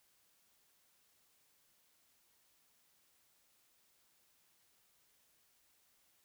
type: silence
effects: white hiss -73 dBFS RMS until 6.24 s